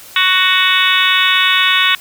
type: harmonic tone with a mistuned harmonic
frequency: 371.3 Hz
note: F#4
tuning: 6 cents sharp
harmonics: 3 / 4 / 5 / 6 / 7 / 8 / 9 / 10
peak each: -18 / -18 / -18 / -18 / -18 / -18 / -18 / -18 dBFS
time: 0.16-1.95 s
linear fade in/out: 2 ms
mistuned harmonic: 9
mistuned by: +43 cents
effects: white hiss -37 dBFS RMS until 2 s